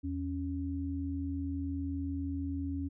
sine tone pair together, 82.41 / 276.7 Hz, E2 / C#4, 0 / -3 cents, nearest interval octave + major sixth, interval 2097 cents, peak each -36 / -35 dBFS, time 0.03-2.89 s, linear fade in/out 20 ms, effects none

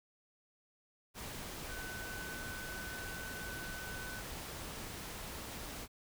sine tone in noise, 1509 Hz, F#6, 34 cents sharp, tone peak -45 dBFS, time 1.67-4.23 s, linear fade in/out 50 ms, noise pink, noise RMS -45 dBFS, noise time 1.14-5.88 s, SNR -3 dB, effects none

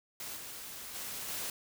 white noise with level steps, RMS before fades -42 / -45 / -41 / -38 dBFS, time 0.2-1.5 s, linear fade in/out 2 ms, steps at 0.36 / 0.94 / 1.28 s, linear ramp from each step 10 ms, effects none

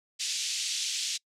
white band-pass noise, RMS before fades -32 dBFS, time 0.19-1.18 s, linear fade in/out 20 ms, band 2700 to 7100 Hz, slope 24 dB/octave, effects noise-tail reverb RT60 0.1 s tail -26 dB re dry + low-pass 12000 Hz 12 dB/octave

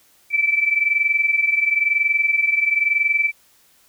sine tone pair together, 2304 / 2325 Hz, D7 / D7, -34 / -18 cents, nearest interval unison, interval 16 cents, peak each -21 / -17 dBFS, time 0.3-3.32 s, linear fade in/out 50 ms, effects white hiss -56 dBFS RMS until 3.88 s

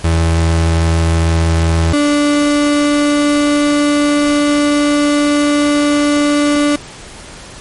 35% pulse tone pair in turn, 82.41 / 292 Hz, E2 / D4, 0 / -10 cents, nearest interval octave + minor seventh, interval 2190 cents, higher second, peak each -8 dBFS, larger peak neither, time 0.04-1.93 / 1.93-6.76 s, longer second, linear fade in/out 5 ms, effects pink hiss -33 dBFS RMS until 7.6 s + MP3 48 kbps

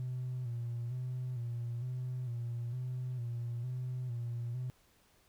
triangle tone with vibrato, 122.5 Hz, B2, 14 cents flat, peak -32 dBFS, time 0-4.7 s, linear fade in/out 0 ms, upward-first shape square, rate 1.1 Hz, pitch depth 55 cents each way, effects tanh soft clip ceiling -32 dBFS + pink hiss -68 dBFS RMS until 5.28 s

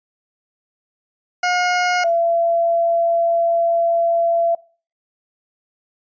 20% pulse / sine tone pair in turn, 718 / 676.2 Hz, F5 / E5, +48 / +44 cents, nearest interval minor second, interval 104 cents, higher first, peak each -11 / -14 dBFS, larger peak first, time 1.43-2.04 / 2.04-4.55 s, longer second, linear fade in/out 5 ms, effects noise-tail reverb RT60 0.4 s tail -22 dB re dry + resampled to 16000 Hz

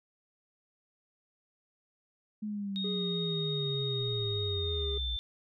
sine linear sweep, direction down, 214.1 to 57.6 Hz, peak -33 dBFS, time 2.42-5.17 s, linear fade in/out 10 ms
sine tone with pitch glide, 3729 to 3552 Hz, A#7 to A7, 0 to +16 cents, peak -34 dBFS, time 2.76-5.19 s, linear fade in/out 0 ms, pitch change -84 cents, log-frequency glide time 4.5-5.01 s
triangle tone with vibrato, 410 Hz, G#4, 22 cents flat, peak -34 dBFS, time 2.84-4.98 s, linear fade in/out 5 ms, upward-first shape sine, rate 3.3 Hz, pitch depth 19 cents each way
effects none

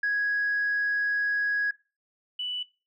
sine tone pair in turn, 1661.2 / 2969 Hz, G#6 / F#7, 0 / +5 cents, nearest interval minor seventh, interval 1005 cents, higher second, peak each -22 / -29 dBFS, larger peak first, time 0.03-1.71 / 2.39-2.63 s, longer first, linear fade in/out 5 ms, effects noise-tail reverb RT60 0.3 s tail -20 dB re dry + tanh soft clip ceiling -20 dBFS

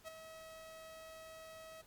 sawtooth tone with ADSR envelope, 642 Hz, E5, 46 cents flat, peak -39 dBFS, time 0.04-1.82 s, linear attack 39 ms, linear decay 10 ms, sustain -8 dB, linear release 12 ms, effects pink hiss -65 dBFS RMS until 1.86 s + MP3 96 kbps

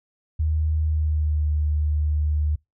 sine tone with pitch glide, 77.78 to 75.35 Hz, D#2 to D2, 0 to +45 cents, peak -19 dBFS, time 0.39-2.56 s, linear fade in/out 10 ms, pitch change -55 cents, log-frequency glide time 0.87-1.46 s, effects noise-tail reverb RT60 0.2 s tail -26 dB re dry

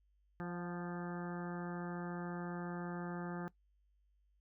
harmonic tone with a mistuned harmonic, 174.61 Hz, F3, in tune, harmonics 1 / 2 / 3 / 4 / 5 / 6 / 7 / 8 / 9 / 10, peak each -41 / -46 / -53 / -53 / -52 / -62 / -53 / -58 / -54 / -58 dBFS, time 0.4-3.48 s, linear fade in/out 0 ms, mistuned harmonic 4, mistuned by +33 cents, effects noise-tail reverb RT60 0.1 s tail -18 dB re dry + added 50 Hz sine -70 dBFS peak until 4.4 s

